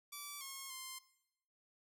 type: tone with pitch steps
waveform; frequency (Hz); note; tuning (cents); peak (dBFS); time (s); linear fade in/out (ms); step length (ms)
5% pulse; 1157 / 1082 / 1050; D6 / C#6 / C6; -26 / -42 / +6; -34; 0.12-0.99; 10; 290
effects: noise-tail reverb RT60 0.8 s tail -17 dB re dry